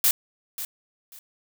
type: noise with echo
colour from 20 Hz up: blue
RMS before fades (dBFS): -19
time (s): 0.04-0.11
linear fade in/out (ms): 2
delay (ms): 540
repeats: 2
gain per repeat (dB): -13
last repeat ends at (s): 1.19
effects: none